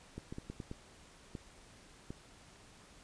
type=clicks; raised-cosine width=3 ms; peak=-29 dBFS; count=8; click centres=0.18 / 0.325 / 0.384 / 0.5 / 0.602 / 0.714 / 1.352 / 2.105 s; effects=pink hiss -59 dBFS RMS until 3.03 s + resampled to 22050 Hz